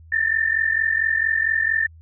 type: tone pair together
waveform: sine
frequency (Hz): 1764.6 / 1809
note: A6 / A6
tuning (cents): +5 / +48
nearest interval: unison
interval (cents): 43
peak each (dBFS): -21 / -20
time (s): 0.12-1.87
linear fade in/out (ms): 5
effects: added 81 Hz sine -43 dBFS peak until 2.01 s